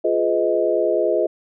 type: chord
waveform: sine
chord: F half-diminished seventh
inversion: none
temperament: just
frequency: 349.2 / 419.1 / 502.9 / 628.6 Hz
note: F4 / Ab4 / Cb5 / Eb5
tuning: 0 / +16 / +31 / +18 cents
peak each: -22 / -22 / -23 / -20 dBFS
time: 0.04-1.27 s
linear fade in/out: 10 ms
effects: none